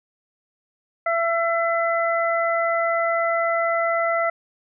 harmonic tone, 671 Hz, E5, 31 cents sharp, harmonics 1 / 2 / 3, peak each -21 / -24 / -26 dBFS, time 1.06-4.3 s, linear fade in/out 5 ms, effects none

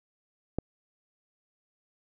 click, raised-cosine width 2 ms, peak -15 dBFS, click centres 0.586 s, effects none

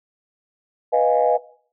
sine chord, F half-diminished seventh, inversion second, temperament equal, 493.9 / 622.3 / 698.5 / 830.6 Hz, Cb5 / Eb5 / F5 / Ab5, 0 / 0 / 0 / 0 cents, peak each -18 / -19 / -20 / -21 dBFS, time 0.92-1.38 s, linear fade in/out 20 ms, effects noise-tail reverb RT60 0.5 s tail -19 dB re dry + tanh soft clip ceiling -5 dBFS

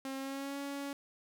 sawtooth tone with pitch glide, 268.3 to 280.5 Hz, C4 to C#4, +44 to +21 cents, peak -34 dBFS, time 0.05-0.93 s, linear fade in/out 2 ms, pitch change +77 cents, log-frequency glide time 0.17-0.58 s, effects none

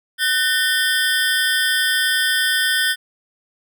25% pulse ring-modulated tone, 1661.2 Hz, G#6, in tune, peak -9 dBFS, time 0.18-2.96 s, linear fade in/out 50 ms, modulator 156 Hz, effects none

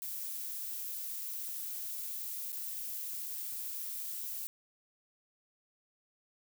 violet noise with dropouts, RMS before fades -40 dBFS, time 0.02-4.47 s, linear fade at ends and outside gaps 0 ms, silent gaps 2.52-2.528 s, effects none

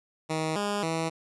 10% pulse tone with pitch steps, 158.1 / 204.7 / 162.8 Hz, D#3 / G#3 / E3, +28 / -25 / -21 cents, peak -19 dBFS, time 0.29-1.1 s, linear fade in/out 20 ms, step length 270 ms, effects resampled to 24000 Hz + 10-bit

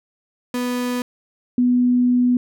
35% pulse / sine tone pair in turn, 246.9 / 246.9 Hz, B3 / B3, 0 / 0 cents, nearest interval unison, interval 0 cents, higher neither, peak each -19 / -13 dBFS, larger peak second, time 0.54-1.02 / 1.58-2.37 s, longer second, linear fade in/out 2 ms, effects none

